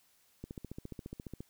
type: click train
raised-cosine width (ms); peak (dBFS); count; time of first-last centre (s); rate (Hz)
3; -29; 15; 0.44-1.406; 14.5
effects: white hiss -69 dBFS RMS until 1.49 s